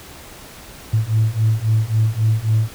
sine beating tone pair, 108.2 / 111.9 Hz, A2 / A2, -29 / +30 cents, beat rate 3.7 Hz, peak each -17 / -16 dBFS, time 0.93-2.69 s, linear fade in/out 10 ms, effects tanh soft clip ceiling -8 dBFS + pink hiss -39 dBFS RMS until 2.74 s

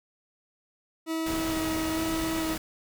40% pulse tone with vibrato, 321.1 Hz, E4, 45 cents flat, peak -27 dBFS, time 1.06-2.58 s, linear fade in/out 50 ms, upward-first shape square, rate 1.1 Hz, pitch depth 11 cents each way
pink noise, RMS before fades -35 dBFS, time 1.26-2.58 s, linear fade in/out 5 ms
effects none

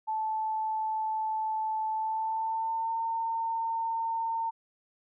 sine tone with pitch glide, 874 to 908.5 Hz, A5 to A#5, -12 to -45 cents, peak -28 dBFS, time 0.07-4.51 s, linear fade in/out 20 ms, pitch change +67 cents, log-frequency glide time 1.92-2.99 s, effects none

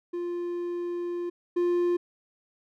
triangle tone pair in turn, 349.2 / 350.7 Hz, F4 / F4, 0 / +7 cents, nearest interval unison, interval 7 cents, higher second, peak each -27 / -20 dBFS, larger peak second, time 0.13-1.3 / 1.56-1.97 s, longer first, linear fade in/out 10 ms, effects none

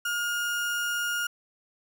35% pulse tone, 1423 Hz, F6, 32 cents sharp, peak -25 dBFS, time 0.05-1.27 s, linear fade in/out 5 ms, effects none

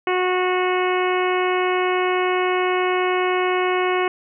harmonic tone, 365.9 Hz, F#4, 19 cents flat, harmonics 1 / 2 / 3 / 4 / 5 / 6 / 7 / 8, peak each -20 / -25 / -25 / -31 / -31 / -28 / -32 / -34 dBFS, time 0.07-4.08 s, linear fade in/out 2 ms, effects none

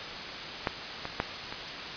clicks, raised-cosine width 0.5 ms, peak -11 / -19 / -11 / -21 dBFS, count 4, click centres 0.672 / 1.054 / 1.201 / 1.525 s, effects white hiss -37 dBFS RMS until 1.96 s + resampled to 11025 Hz

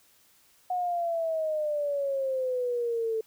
sine exponential sweep, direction down, 732 to 440 Hz, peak -26 dBFS, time 0.7-3.21 s, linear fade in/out 5 ms, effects white hiss -62 dBFS RMS until 3.26 s

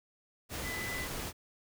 sine tone in noise, 2000 Hz, B6, 21 cents sharp, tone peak -38 dBFS, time 0.62-1.08 s, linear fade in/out 50 ms, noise pink, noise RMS -39 dBFS, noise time 0.49-1.33 s, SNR -2 dB, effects none

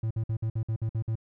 triangle tone bursts, 111.4 Hz, A2, 22 cents sharp, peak -24 dBFS, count 9, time 0.03-1.155 s, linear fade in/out 5 ms, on 77 ms, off 54 ms, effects none

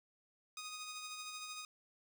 10% pulse tone with tremolo, 1244.5 Hz, D#6, in tune, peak -35 dBFS, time 0.57-1.65 s, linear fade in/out 2 ms, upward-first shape sine, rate 13 Hz, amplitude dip 35%, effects none

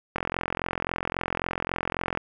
click train, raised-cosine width 0.5 ms, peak -11 dBFS, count 89, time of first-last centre 0.16-2.174 s, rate 43.7 Hz, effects none

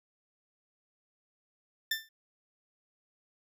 20% pulse tone with exponential decay, 1780 Hz, A6, 20 cents sharp, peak -21 dBFS, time 1.91-2.09 s, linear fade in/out 5 ms, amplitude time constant 39 ms, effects none

